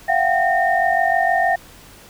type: tone cluster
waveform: sine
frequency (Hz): 679 / 726 / 772 / 1829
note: F5 / F#5 / G5 / A#6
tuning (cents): -49 / -33 / -27 / -33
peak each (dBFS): -20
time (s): 0.08-1.56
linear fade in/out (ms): 10
effects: pink hiss -44 dBFS RMS until 2.09 s